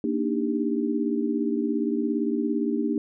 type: chord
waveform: sine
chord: Eb major seventh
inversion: second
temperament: equal with one note detuned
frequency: 233.1 / 293.7 / 311.1 / 397.5 Hz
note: Bb3 / D4 / Eb4 / G4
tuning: 0 / 0 / 0 / +24 cents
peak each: -27 / -27 / -30 / -30 dBFS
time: 0.04-2.98 s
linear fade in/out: 2 ms
effects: none